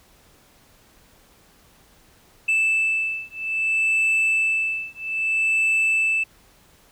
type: beating tone pair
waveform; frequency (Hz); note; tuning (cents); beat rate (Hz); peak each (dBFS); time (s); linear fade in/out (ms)
sine; 2637 / 2637.61; E7 / E7; 0 / 0; 0.61; -20; 2.48-6.24; 10
effects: tanh soft clip ceiling -16 dBFS + pink hiss -55 dBFS RMS until 6.91 s